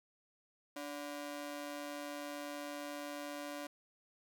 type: ring-modulated tone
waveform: sawtooth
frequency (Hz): 434.6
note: A4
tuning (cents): -21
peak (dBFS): -35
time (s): 0.76-3.67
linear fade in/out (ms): 5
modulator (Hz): 143
effects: none